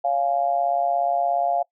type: tone with amplitude modulation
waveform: sine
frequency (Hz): 698.5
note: F5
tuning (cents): 0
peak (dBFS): -15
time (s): 0.04-1.63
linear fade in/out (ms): 10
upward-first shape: sine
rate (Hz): 137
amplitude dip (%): 85
effects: noise-tail reverb RT60 0.1 s tail -23 dB re dry